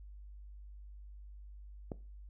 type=click; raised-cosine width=2 ms; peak=-25 dBFS; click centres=1.918 s; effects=noise-tail reverb RT60 0.3 s tail -18 dB re dry + added 50 Hz sine -48 dBFS peak until 2.29 s